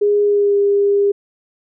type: tone with pitch glide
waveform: sine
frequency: 411.7 to 403.2 Hz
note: G#4 to G4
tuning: -15 to +49 cents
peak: -11 dBFS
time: 0.01-1.12 s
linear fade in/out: 10 ms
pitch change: -36 cents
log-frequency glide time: 0.23-0.57 s
effects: none